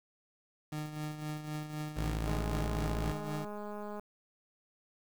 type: tone with tremolo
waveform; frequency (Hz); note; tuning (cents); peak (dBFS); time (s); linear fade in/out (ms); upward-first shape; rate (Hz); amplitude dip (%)
30% pulse; 152; D#3; -40; -32; 0.72-3.45; 5; triangle; 3.9; 65
type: tone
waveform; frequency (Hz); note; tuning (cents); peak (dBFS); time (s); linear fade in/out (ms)
sawtooth; 55; A1; 0; -29; 1.96-3.13; 20
type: click train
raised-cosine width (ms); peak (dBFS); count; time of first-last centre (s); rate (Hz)
1; -30; 360; 2.27-3.996; 208
effects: 9-bit